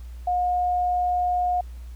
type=tone; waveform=sine; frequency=718 Hz; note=F5; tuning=48 cents sharp; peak=-20 dBFS; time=0.27-1.61 s; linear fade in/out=5 ms; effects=added 60 Hz sine -35 dBFS peak until 1.95 s + pink hiss -57 dBFS RMS until 1.95 s